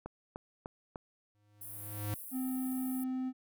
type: click train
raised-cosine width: 1 ms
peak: -27 dBFS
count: 4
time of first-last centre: 0.06-0.958 s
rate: 3.34 Hz
type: tone with exponential growth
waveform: square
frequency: 104.1 Hz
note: G#2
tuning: 5 cents sharp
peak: -33 dBFS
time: 1.35-2.14 s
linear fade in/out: 0 ms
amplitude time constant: 170 ms
type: high-pass noise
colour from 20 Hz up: pink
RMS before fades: -46 dBFS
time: 1.61-3.04 s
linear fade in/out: 5 ms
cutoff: 9800 Hz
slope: 48 dB/octave
type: tone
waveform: triangle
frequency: 257.9 Hz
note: C4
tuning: 25 cents flat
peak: -31 dBFS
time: 2.31-3.33 s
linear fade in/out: 50 ms
effects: none